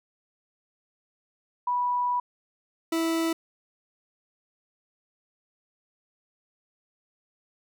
sine / 40% pulse tone pair in turn, 981 / 328.2 Hz, B5 / E4, -12 / -8 cents, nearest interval octave + perfect fifth, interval 1896 cents, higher first, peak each -23 dBFS, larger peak neither, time 1.67-2.2 / 2.92-3.33 s, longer first, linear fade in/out 5 ms, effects none

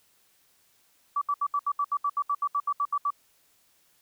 sine tone bursts, 1152 Hz, D6, 34 cents flat, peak -23 dBFS, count 16, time 1.16-3.105 s, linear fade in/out 5 ms, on 55 ms, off 71 ms, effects white hiss -65 dBFS RMS until 4.01 s

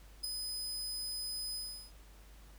sawtooth tone with ADSR envelope, 5020 Hz, D#8, 15 cents sharp, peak -29 dBFS, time 0.23-1.92 s, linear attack 15 ms, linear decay 4 ms, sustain -6 dB, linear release 370 ms, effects added 50 Hz sine -54 dBFS peak until 2.58 s + pink hiss -62 dBFS RMS until 2.58 s

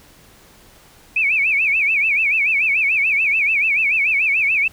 sine tone with vibrato, 2421 Hz, D#7, 48 cents flat, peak -14 dBFS, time 1.16-4.68 s, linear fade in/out 5 ms, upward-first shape sine, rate 6.9 Hz, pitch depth 170 cents each way, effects pink hiss -48 dBFS RMS until 4.72 s

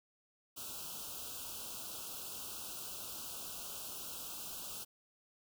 white band-stop noise, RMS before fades -45 dBFS, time 0.56-4.85 s, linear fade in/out 20 ms, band 1500 to 2600 Hz, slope 96 dB/octave, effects none

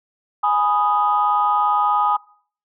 sine chord, G# minor, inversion none, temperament equal, 830.6 / 987.8 / 1244.5 Hz, G#5 / B5 / D#6, 0 / 0 / 0 cents, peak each -18 / -22 / -18 dBFS, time 0.43-2.17 s, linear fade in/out 10 ms, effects noise-tail reverb RT60 0.5 s tail -22 dB re dry + tanh soft clip ceiling -6 dBFS

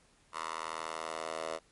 10% pulse tone with high-pass filter sweep, 80.6 Hz, E2, 38 cents flat, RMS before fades -39 dBFS, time 0.32-1.6 s, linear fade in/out 50 ms, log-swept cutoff 1000 to 630 Hz, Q 3.3, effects pink hiss -66 dBFS RMS until 1.71 s + MP3 48 kbps

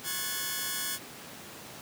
5% pulse tone cluster, 1088 / 1479 / 1681 / 1741 Hz, C#6 / F#6 / G#6 / A6, -33 / -1 / +20 / -19 cents, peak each -26 dBFS, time 0.03-0.99 s, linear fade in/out 50 ms, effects pink hiss -45 dBFS RMS until 1.81 s + high-pass 150 Hz 12 dB/octave

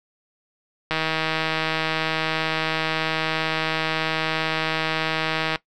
click train, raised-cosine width 0.3 ms, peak -7 dBFS, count 740, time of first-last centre 0.91-5.558 s, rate 159 Hz, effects noise-tail reverb RT60 0.1 s tail -18 dB re dry

